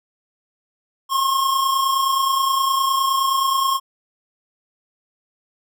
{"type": "tone pair together", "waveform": "square", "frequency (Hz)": [1051.4, 1081], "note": ["C6", "C#6"], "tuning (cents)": [8, -44], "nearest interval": "unison", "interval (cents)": 48, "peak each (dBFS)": [-26, -18], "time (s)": [1.09, 3.8], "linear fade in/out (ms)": 50, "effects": []}